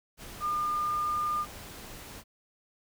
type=tone in noise; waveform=sine; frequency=1208 Hz; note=D6; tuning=48 cents sharp; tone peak=-27 dBFS; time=0.4-1.46 s; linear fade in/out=50 ms; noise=pink; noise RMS=-45 dBFS; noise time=0.17-2.24 s; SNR=+15 dB; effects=none